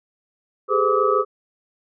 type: tone cluster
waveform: sine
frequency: 400.3 / 427 / 510 / 1161 / 1273 Hz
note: G4 / G#4 / C5 / D6 / D#6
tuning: +36 / +48 / -44 / -20 / +39 cents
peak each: -22 dBFS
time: 0.68-1.25 s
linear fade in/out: 50 ms
effects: none